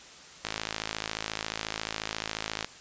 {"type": "click train", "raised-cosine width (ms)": 0.2, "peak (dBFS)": -13, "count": 120, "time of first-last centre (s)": [0.45, 2.646], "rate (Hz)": 54.2, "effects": ["white hiss -49 dBFS RMS until 2.8 s", "resampled to 16000 Hz"]}